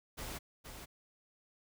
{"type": "noise with echo", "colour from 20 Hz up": "pink", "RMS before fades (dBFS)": -43, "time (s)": [0.17, 0.39], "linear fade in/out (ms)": 20, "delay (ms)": 470, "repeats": 1, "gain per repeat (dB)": -6, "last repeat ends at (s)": 0.86, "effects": []}